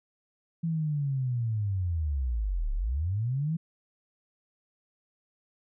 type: linear two-way sweep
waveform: sine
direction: down then up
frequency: 168 to 33.01 to 168 Hz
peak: -26 dBFS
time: 0.63-3.57 s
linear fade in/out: 10 ms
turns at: 2.73 s
effects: none